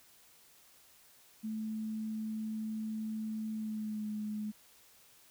sine tone with pitch glide, 218.1 to 212 Hz, A3 to G#3, -15 to +36 cents, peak -35 dBFS, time 1.43-4.52 s, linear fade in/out 20 ms, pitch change -49 cents, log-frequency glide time 3.54-4.09 s, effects white hiss -62 dBFS RMS until 5.3 s

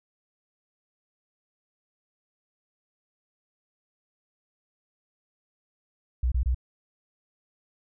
sine tone bursts, 61.74 Hz, B1, in tune, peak -20 dBFS, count 3, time 6.23-6.546 s, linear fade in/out 5 ms, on 88 ms, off 26 ms, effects tanh soft clip ceiling -17 dBFS

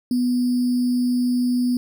sine tone with sample-and-hold, 246.9 Hz, B3, in tune, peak -17 dBFS, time 0.11-1.77 s, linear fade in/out 2 ms, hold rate 4900 Hz, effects none

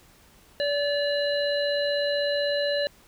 harmonic tone, 576 Hz, D5, 34 cents flat, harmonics 1 / 3 / 5 / 7, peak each -24 / -32 / -36 / -31 dBFS, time 0.6-2.87 s, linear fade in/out 0 ms, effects pink hiss -56 dBFS RMS until 3.07 s

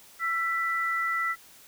sine tone pair together, 1341 / 1974.3 Hz, E6 / B6, +29 / -1 cents, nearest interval perfect fifth, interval 670 cents, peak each -28 dBFS, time 0.19-1.36 s, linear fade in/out 50 ms, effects white hiss -53 dBFS RMS until 1.67 s

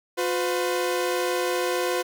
sawtooth tone pair together, 357.9 / 506.1 Hz, F4 / B4, +42 / +42 cents, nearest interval tritone, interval 600 cents, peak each -22 dBFS, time 0.17-2.03 s, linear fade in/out 20 ms, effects none

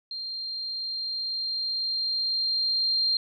sine tone with level ramp, 4186 Hz, C8, in tune, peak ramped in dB -32 to -21 dBFS, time 0.11-3.17 s, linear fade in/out 2 ms, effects none

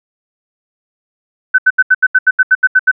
sine tone bursts, 1516 Hz, F#6, 42 cents sharp, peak -4 dBFS, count 12, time 1.54-2.915 s, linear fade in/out 10 ms, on 44 ms, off 77 ms, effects none

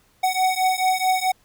square beating tone pair, 745 / 749.6 Hz, F#5 / F#5, +12 / +22 cents, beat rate 4.6 Hz, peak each -22 dBFS, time 0.23-1.32 s, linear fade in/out 10 ms, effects pink hiss -60 dBFS RMS until 1.44 s

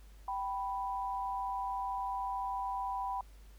sine tone pair together, 778.6 / 987.8 Hz, G5 / B5, -12 / 0 cents, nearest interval major third, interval 412 cents, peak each -37 / -36 dBFS, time 0.28-3.21 s, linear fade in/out 2 ms, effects added 50 Hz sine -52 dBFS peak until 3.58 s + pink hiss -65 dBFS RMS until 3.58 s

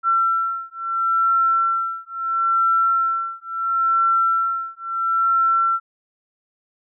sine beating tone pair, 1349 / 1349.74 Hz, E6 / E6, +40 / +41 cents, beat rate 0.74 Hz, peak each -20 dBFS, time 0.03-5.8 s, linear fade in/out 50 ms, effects none

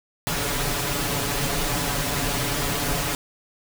pink noise with comb filter, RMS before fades -25 dBFS, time 0.27-3.15 s, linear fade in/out 0 ms, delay 7 ms, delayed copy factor +0.95, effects none

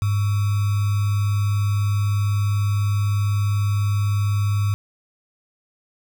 sine tone with sample-and-hold, 102 Hz, G#2, 31 cents flat, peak -17 dBFS, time 0.02-4.74 s, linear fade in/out 0 ms, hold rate 1225 Hz, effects none

